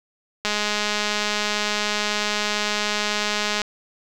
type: click train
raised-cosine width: 0.2 ms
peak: -6 dBFS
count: 663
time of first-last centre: 0.45-3.617 s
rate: 209 Hz
effects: 8-bit